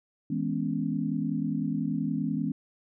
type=chord; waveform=sine; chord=C# minor seventh; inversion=first; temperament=equal with one note detuned; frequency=161.42 / 207.7 / 246.9 / 277.2 Hz; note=E3 / G#3 / B3 / C#4; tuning=-36 / 0 / 0 / 0 cents; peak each=-32 dBFS; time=0.3-2.52 s; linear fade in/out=5 ms; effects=none